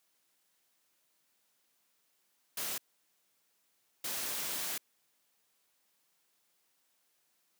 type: noise bursts at uneven times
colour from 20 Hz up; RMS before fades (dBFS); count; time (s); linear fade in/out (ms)
white; -37; 2; 2.57-2.78 / 4.04-4.78; 5
effects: white hiss -75 dBFS RMS until 7.59 s + high-pass 150 Hz 12 dB/octave